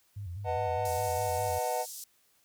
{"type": "tone with vibrato", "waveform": "sine", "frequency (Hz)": 94, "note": "F#2", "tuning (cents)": 28, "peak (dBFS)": -36, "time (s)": [0.16, 1.59], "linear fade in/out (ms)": 10, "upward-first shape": "square", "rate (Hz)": 4.9, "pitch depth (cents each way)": 130}
{"type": "chord", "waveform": "triangle", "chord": "B dominant seventh", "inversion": "none", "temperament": "equal with one note detuned", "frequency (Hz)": [493.9, 622.3, 740, 891.8], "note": ["B4", "D#5", "F#5", "A5"], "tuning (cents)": [0, 0, 0, 23], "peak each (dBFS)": [-33, -33, -31, -34], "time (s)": [0.44, 1.86], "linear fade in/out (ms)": 50}
{"type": "band-pass noise", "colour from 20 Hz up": "pink", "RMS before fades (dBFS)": -43, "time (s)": [0.85, 2.04], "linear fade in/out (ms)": 2, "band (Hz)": [5300, 15000], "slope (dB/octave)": 24}
{"effects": ["white hiss -68 dBFS RMS until 2.44 s"]}